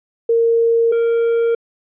sine / triangle tone pair in turn, 461.3 / 463.7 Hz, A#4 / A#4, -18 / -9 cents, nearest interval unison, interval 9 cents, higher second, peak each -11 dBFS, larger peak neither, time 0.29-0.92 / 0.92-1.55 s, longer neither, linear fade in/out 5 ms, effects resampled to 8000 Hz

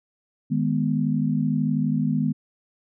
sine chord, G# minor, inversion second, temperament equal with one note detuned, 155.56 / 208.3 / 246.9 Hz, D#3 / G#3 / B3, 0 / +5 / 0 cents, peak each -24 / -25 / -24 dBFS, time 0.5-2.33 s, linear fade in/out 20 ms, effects none

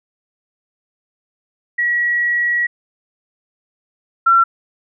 sine tone pair in turn, 1920 / 1357.6 Hz, B6 / F6, -49 / -49 cents, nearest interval tritone, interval 600 cents, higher first, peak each -14 / -8 dBFS, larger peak second, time 1.78-2.67 / 4.26-4.44 s, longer first, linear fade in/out 10 ms, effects none

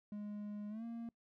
triangle tone with pitch glide, 207.7 to 231.8 Hz, G#3 to A#3, 0 to -10 cents, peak -40 dBFS, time 0.12-1.09 s, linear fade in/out 2 ms, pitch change +190 cents, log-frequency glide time 0.69-0.84 s, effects noise-tail reverb RT60 0.1 s tail -25 dB re dry

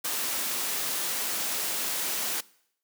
white noise, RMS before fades -30 dBFS, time 0.04-2.41 s, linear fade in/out 10 ms, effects noise-tail reverb RT60 0.7 s tail -22 dB re dry + high-pass 200 Hz 12 dB/octave

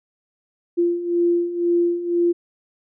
sine beating tone pair, 344.3 / 346.3 Hz, F4 / F4, -25 / -15 cents, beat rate 2 Hz, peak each -23 / -18 dBFS, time 0.77-2.33 s, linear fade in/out 20 ms, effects none

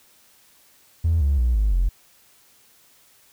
triangle tone with pitch steps, 82.3 / 70.42 / 60.25 / 51.55 / 44.1 Hz, E2 / C#2 / B1 / G#1 / F1, -2 / +28 / -42 / -12 / +18 cents, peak -13 dBFS, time 1.04-1.89 s, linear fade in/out 10 ms, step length 170 ms, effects tanh soft clip ceiling -13 dBFS + white hiss -56 dBFS RMS until 3.32 s

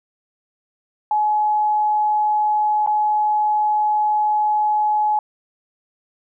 sine tone with dropouts, 847 Hz, G#5, 34 cents sharp, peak -15 dBFS, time 1.11-5.19 s, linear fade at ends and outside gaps 2 ms, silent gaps 2.863-2.873 s, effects none

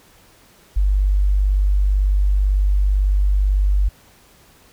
sine tone, 49 Hz, G1, in tune, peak -13 dBFS, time 0.76-3.89 s, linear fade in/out 10 ms, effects pink hiss -51 dBFS RMS until 4.72 s

